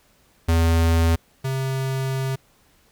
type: tone pair in turn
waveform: square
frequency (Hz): 82.7 / 133.13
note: E2 / C3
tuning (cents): +6 / +30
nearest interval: minor sixth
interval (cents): 824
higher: second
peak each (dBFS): -16 / -23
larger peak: first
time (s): 0.48-1.16 / 1.44-2.36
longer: second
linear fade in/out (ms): 10
effects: pink hiss -59 dBFS RMS until 2.91 s